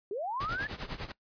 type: linear sweep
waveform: sine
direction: up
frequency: 370 to 1760 Hz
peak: -32 dBFS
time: 0.11-0.67 s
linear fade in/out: 2 ms
type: noise with tremolo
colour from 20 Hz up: pink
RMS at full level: -36 dBFS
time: 0.4-1.12 s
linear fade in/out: 5 ms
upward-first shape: triangle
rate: 10 Hz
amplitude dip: 90%
effects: noise-tail reverb RT60 0.1 s tail -20 dB re dry + resampled to 11025 Hz